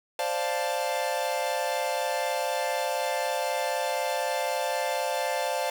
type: chord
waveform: 45% pulse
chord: D minor seventh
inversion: third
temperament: equal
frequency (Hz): 523.3 / 587.3 / 698.5 / 880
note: C5 / D5 / F5 / A5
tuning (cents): 0 / 0 / 0 / 0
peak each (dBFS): -32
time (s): 0.19-5.7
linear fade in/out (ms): 2
effects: none